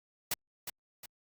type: noise with echo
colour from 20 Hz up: white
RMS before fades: -31 dBFS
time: 0.31-0.34 s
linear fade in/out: 5 ms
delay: 360 ms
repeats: 2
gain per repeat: -8 dB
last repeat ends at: 1.06 s
effects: Opus 48 kbps